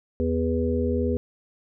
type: harmonic tone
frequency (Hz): 81.8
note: E2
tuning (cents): -13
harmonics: 1 / 3 / 5 / 6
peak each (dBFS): -26 / -26 / -28 / -28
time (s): 0.2-1.17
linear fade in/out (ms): 0
effects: none